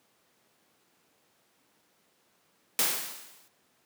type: noise with exponential decay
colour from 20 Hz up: white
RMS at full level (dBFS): -23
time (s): 2.79-3.48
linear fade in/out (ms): 1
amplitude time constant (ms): 150
effects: pink hiss -68 dBFS RMS until 3.85 s + high-pass 200 Hz 12 dB/octave